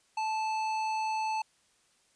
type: tone with tanh clipping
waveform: triangle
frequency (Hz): 875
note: A5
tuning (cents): -10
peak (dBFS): -31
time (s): 0.17-1.42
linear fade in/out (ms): 5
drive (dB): 18
effects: white hiss -68 dBFS RMS until 2.15 s + resampled to 22050 Hz